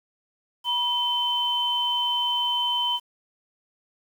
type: tone pair together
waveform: sine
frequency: 967 / 3070 Hz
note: B5 / G7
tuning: -37 / -37 cents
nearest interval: octave + minor sixth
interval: 2000 cents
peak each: -27 / -23 dBFS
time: 0.64-3 s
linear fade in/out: 50 ms
effects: 8-bit